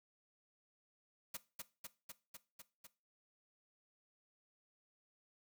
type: noise with echo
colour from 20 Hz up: white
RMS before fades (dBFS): -44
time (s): 1.34-1.37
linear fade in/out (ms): 5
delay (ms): 250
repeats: 6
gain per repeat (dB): -2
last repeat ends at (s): 2.87
effects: noise-tail reverb RT60 0.3 s tail -17 dB re dry

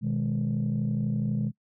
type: chord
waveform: sine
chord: G# minor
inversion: first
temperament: equal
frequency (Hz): 123.47 / 155.56 / 207.7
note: B2 / D#3 / G#3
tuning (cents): 0 / 0 / 0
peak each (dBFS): -28 / -29 / -27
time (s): 0.01-1.52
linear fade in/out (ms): 50
effects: noise-tail reverb RT60 0.1 s tail -23 dB re dry + tanh soft clip ceiling -20 dBFS

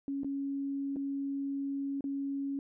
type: tone with dropouts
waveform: sine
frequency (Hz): 277.2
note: C#4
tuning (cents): 0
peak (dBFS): -32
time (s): 0.08-2.59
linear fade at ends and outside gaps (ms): 1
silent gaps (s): 0.234-0.245 / 0.96-0.966 / 2.008-2.041
effects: none

